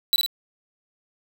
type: tone with echo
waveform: 45% pulse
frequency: 3951 Hz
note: B7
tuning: in tune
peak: -16 dBFS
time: 0.13-0.16 s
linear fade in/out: 0 ms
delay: 51 ms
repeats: 2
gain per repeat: -4 dB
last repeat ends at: 0.262 s
effects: none